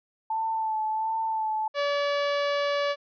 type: tone with vibrato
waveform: sine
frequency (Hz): 880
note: A5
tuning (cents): 0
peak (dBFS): -25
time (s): 0.3-1.68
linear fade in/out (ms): 5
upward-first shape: sine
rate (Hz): 1.4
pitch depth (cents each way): 26
type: tone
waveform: sawtooth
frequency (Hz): 573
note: D5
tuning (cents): -43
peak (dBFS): -20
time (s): 1.74-2.96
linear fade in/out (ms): 50
effects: resampled to 11025 Hz